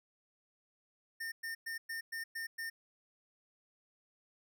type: tone bursts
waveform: square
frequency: 1816 Hz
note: A#6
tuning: 46 cents flat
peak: -39 dBFS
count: 7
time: 1.2-2.7 s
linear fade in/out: 10 ms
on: 120 ms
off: 110 ms
effects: none